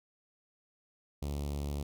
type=tone with notch filter; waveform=sawtooth; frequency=71.8 Hz; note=D2; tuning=39 cents flat; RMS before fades=-36 dBFS; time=1.22-1.83 s; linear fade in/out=5 ms; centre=1600 Hz; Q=0.61; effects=none